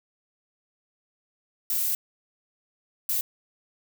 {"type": "noise bursts at uneven times", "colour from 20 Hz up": "violet", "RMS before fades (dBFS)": -26, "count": 2, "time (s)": [[1.7, 1.95], [3.09, 3.21]], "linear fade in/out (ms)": 2, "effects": []}